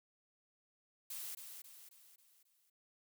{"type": "noise with echo", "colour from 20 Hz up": "blue", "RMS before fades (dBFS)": -45, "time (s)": [1.1, 1.35], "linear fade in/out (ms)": 5, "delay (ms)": 270, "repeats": 5, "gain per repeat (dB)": -6, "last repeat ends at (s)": 2.7, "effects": []}